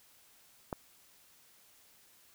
click, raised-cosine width 1 ms, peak -21 dBFS, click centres 0.728 s, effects white hiss -63 dBFS RMS until 2.34 s

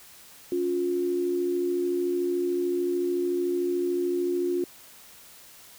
sine tone pair together, 281.3 / 354.9 Hz, C#4 / F4, +26 / +28 cents, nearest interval major third, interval 402 cents, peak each -32 / -24 dBFS, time 0.52-4.64 s, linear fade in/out 2 ms, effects white hiss -50 dBFS RMS until 5.78 s

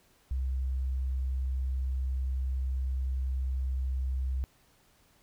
sine tone, 65.1 Hz, C2, 8 cents flat, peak -28 dBFS, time 0.31-4.44 s, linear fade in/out 0 ms, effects pink hiss -65 dBFS RMS until 5.22 s

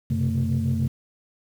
sine tone cluster, 91.9 / 127.8 / 134.5 / 224 Hz, F#2 / C3 / C3 / A3, -11 / -40 / +48 / +31 cents, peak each -25 dBFS, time 0.1-0.88 s, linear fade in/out 10 ms, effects tanh soft clip ceiling -15 dBFS + 8-bit

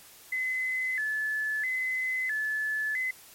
sine tone with vibrato, 1875 Hz, A#6, 10 cents sharp, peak -27 dBFS, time 0.32-3.11 s, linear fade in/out 5 ms, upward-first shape square, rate 0.76 Hz, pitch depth 140 cents each way, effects white hiss -52 dBFS RMS until 3.34 s + MP3 64 kbps

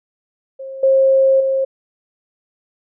sine tone with level steps, 535 Hz, C5, 38 cents sharp, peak -27 / -9 / -14 dBFS, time 0.59-1.65 s, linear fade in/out 10 ms, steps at 0.83 / 1.4 s, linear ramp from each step 5 ms, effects none

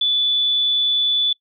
sine tone, 3470 Hz, A7, 25 cents flat, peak -15 dBFS, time 0.01-1.33 s, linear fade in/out 5 ms, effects noise-tail reverb RT60 0.1 s tail -23 dB re dry

